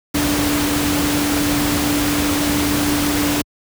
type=tone in noise; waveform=sine; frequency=292 Hz; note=D4; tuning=10 cents flat; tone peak=-18 dBFS; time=0.14-3.42 s; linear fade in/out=10 ms; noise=pink; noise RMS=-20 dBFS; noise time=0.14-3.42 s; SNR=-1 dB; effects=high-pass 60 Hz 12 dB/octave